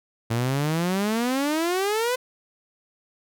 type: exponential sweep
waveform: sawtooth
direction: up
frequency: 112.3 to 513 Hz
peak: -18 dBFS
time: 0.3-2.16 s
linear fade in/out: 10 ms
effects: none